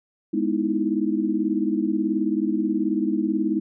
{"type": "chord", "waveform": "sine", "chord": "E major seventh", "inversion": "first", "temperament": "equal", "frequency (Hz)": [207.7, 246.9, 311.1, 329.6], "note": ["G#3", "B3", "D#4", "E4"], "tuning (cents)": [0, 0, 0, 0], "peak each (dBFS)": [-26, -28, -24, -26], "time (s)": [0.33, 3.6], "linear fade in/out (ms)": 10, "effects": []}